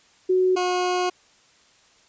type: tone pair in turn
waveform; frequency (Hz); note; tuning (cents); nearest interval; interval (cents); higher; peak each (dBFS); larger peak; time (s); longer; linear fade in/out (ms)
sine / 20% pulse; 370 / 361.5; F#4 / F#4; 0 / -40; unison; 40; first; -16; neither; 0.29-0.56 / 0.56-1.1; second; 10
effects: white hiss -57 dBFS RMS until 2.08 s + resampled to 16000 Hz